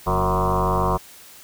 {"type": "tone with frequency modulation", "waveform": "sine", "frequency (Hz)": 558, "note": "C#5", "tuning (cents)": 11, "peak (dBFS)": -17, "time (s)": [0.06, 0.98], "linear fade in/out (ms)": 20, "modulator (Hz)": 96.9, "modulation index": 6.2, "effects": ["white hiss -45 dBFS RMS until 1.43 s"]}